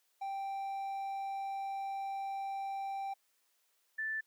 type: tone pair in turn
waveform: triangle / sine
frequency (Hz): 784 / 1760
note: G5 / A6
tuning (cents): 0 / 0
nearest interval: octave + major second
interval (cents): 1400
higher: second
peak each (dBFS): -34 / -34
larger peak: neither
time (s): 0.21-3.14 / 3.98-4.21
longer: first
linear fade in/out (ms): 10
effects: white hiss -75 dBFS RMS until 4.26 s + high-pass 400 Hz 12 dB/octave